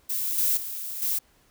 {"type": "noise with level steps", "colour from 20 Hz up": "violet", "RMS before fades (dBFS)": [-28, -23, -34, -26], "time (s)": [0.09, 1.19], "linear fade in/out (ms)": 10, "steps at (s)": [0.38, 0.57, 1.02], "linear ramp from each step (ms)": 2, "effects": ["pink hiss -62 dBFS RMS until 1.5 s"]}